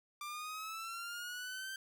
sawtooth linear sweep, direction up, 1178 to 1568 Hz, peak -38 dBFS, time 0.21-1.76 s, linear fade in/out 2 ms, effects none

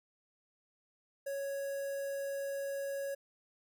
square tone with notch filter, 554.4 Hz, C#5, in tune, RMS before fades -38 dBFS, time 1.26-3.15 s, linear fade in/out 10 ms, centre 3400 Hz, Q 0.56, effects none

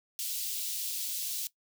white high-pass noise, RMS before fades -35 dBFS, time 0.19-1.47 s, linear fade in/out 0 ms, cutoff 3100 Hz, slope 24 dB/octave, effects noise-tail reverb RT60 0.1 s tail -18 dB re dry

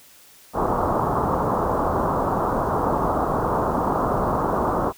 white low-pass noise, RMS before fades -22 dBFS, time 0.53-4.93 s, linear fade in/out 50 ms, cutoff 1200 Hz, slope 48 dB/octave, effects white hiss -50 dBFS RMS until 4.97 s

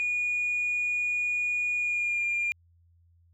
sine tone with pitch glide, 2448 to 2403 Hz, D#7 to D7, -29 to +39 cents, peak -24 dBFS, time 0-2.52 s, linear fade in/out 0 ms, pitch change -32 cents, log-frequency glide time 1.75-2.24 s, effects tanh soft clip ceiling -22 dBFS + added 85 Hz sine -59 dBFS peak until 3.33 s

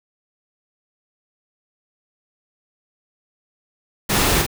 pink noise with echo, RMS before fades -19 dBFS, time 4.09-4.42 s, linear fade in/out 10 ms, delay 45 ms, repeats 1, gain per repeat -3 dB, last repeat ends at 4.465 s, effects none

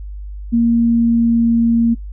sine tone with pitch glide, 233.1 to 231.6 Hz, A#3 to A#3, 0 to -11 cents, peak -10 dBFS, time 0.52-1.95 s, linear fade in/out 20 ms, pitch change -11 cents, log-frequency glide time 0.72-1.52 s, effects noise-tail reverb RT60 0.1 s tail -24 dB re dry + added 50 Hz sine -26 dBFS peak until 2.12 s

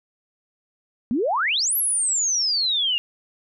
sine exponential two-way sweep, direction up then down, 216.7 to 11840 to 2777 Hz, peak -19 dBFS, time 1.11-2.98 s, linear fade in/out 0 ms, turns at 1.76 s, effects none

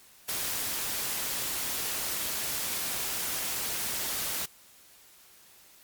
white noise, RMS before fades -32 dBFS, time 0.28-4.46 s, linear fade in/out 10 ms, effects white hiss -56 dBFS RMS until 5.83 s + MP3 96 kbps

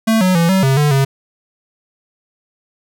square tone with pitch steps, 222.8 / 184.7 / 168.2 / 190.4 / 134.4 / 147.8 / 136.2 Hz, A3 / F#3 / E3 / F#3 / C3 / D3 / C#3, +22 / -3 / +35 / +50 / +47 / +11 / -30 cents, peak -11 dBFS, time 0.07-1.05 s, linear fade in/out 10 ms, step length 140 ms, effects none

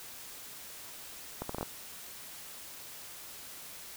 accelerating click train, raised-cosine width 1 ms, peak -21 dBFS, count 6, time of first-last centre 1.42-1.629 s, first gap 74 ms, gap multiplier 0.71, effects white hiss -47 dBFS RMS until 3.96 s

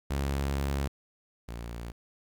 sawtooth tone pair in turn, 69.3 / 58.27 Hz, C#2 / A#1, 0 / 0 cents, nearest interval minor third, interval 300 cents, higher first, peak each -24 / -33 dBFS, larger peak first, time 0.1-0.88 / 1.48-1.92 s, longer first, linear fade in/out 10 ms, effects 11-bit

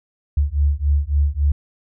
sine beating tone pair, 70.5 / 74.1 Hz, C#2 / D2, +30 / +16 cents, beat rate 3.6 Hz, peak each -18 dBFS, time 0.37-1.52 s, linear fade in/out 5 ms, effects none

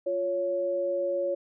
sine tone pair together, 350.9 / 557 Hz, F4 / C#5, +8 / +8 cents, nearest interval minor sixth, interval 800 cents, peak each -33 / -26 dBFS, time 0.06-1.35 s, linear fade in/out 10 ms, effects none

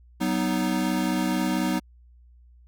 square chord, B major, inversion second, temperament equal with one note detuned, 188.45 / 246.9 / 311.1 Hz, F#3 / B3 / D#4, +32 / 0 / 0 cents, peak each -28 dBFS, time 0.2-1.8 s, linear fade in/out 20 ms, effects added 60 Hz sine -50 dBFS peak until 2.67 s

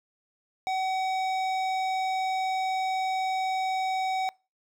triangle tone with hard clipping, 756 Hz, F#5, 37 cents sharp, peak -28 dBFS, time 0.67-4.29 s, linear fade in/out 0 ms, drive 17 dB, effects noise-tail reverb RT60 0.3 s tail -24 dB re dry

